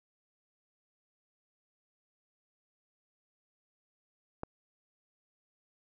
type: click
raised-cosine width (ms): 1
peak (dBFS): -22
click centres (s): 4.434
effects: none